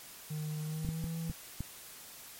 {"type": "tone with pitch glide", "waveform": "triangle", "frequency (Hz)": [153.2, 164.2], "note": ["D#3", "E3"], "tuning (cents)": [-27, -6], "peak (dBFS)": -33, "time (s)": [0.3, 1.32], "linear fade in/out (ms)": 10, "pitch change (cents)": 121, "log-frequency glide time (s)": [0.6, 1.08]}
{"type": "clicks", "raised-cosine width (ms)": 5, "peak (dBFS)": -24, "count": 5, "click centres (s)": [0.848, 0.889, 1.041, 1.298, 1.606]}
{"effects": ["white hiss -50 dBFS RMS until 2.39 s", "MP3 64 kbps"]}